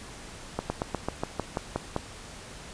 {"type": "slowing click train", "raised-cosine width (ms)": 1, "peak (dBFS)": -13, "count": 10, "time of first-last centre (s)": [0.59, 1.964], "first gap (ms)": 110, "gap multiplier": 1.08, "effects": ["pink hiss -44 dBFS RMS until 2.73 s", "resampled to 22050 Hz"]}